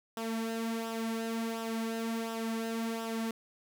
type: tone with flanger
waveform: sawtooth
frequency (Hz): 226.5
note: A#3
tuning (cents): -50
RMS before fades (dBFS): -35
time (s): 0.17-3.31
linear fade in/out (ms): 2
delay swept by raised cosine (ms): 0.45 to 3.55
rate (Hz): 1.4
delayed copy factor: -0.6
effects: none